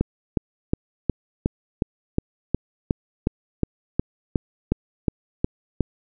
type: click train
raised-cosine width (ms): 3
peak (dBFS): -6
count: 17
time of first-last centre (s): 0.01-5.807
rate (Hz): 2.76
effects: none